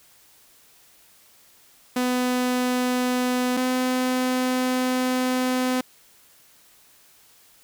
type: tone pair in turn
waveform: sawtooth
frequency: 250 / 254.4 Hz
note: B3 / C4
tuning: +21 / -48 cents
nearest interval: unison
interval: 31 cents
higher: second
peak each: -17 dBFS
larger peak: neither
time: 1.96-3.57 / 3.57-5.81 s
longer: second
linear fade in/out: 5 ms
effects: white hiss -55 dBFS RMS until 7.63 s